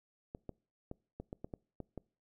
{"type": "clicks", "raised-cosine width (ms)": 2, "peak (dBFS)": -29, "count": 9, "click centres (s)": [0.349, 0.493, 0.914, 1.2, 1.329, 1.445, 1.538, 1.803, 1.977], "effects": ["noise-tail reverb RT60 0.4 s tail -25 dB re dry"]}